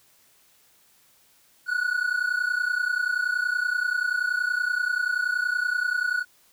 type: tone pair together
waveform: triangle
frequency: 1453.5 / 1484 Hz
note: F#6 / F#6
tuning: -31 / +5 cents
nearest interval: unison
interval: 36 cents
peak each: -24 dBFS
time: 1.66-6.25 s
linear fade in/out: 50 ms
effects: white hiss -60 dBFS RMS until 6.52 s